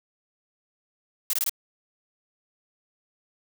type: noise bursts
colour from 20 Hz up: blue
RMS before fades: -25 dBFS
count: 4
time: 1.3-1.495 s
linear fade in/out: 2 ms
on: 33 ms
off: 21 ms
effects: none